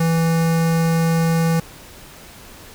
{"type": "tone with notch filter", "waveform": "square", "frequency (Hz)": 164.81, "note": "E3", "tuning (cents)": 0, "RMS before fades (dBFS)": -17, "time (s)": [0, 1.6], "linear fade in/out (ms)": 5, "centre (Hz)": 3300, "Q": 2, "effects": ["pink hiss -41 dBFS RMS until 2.74 s"]}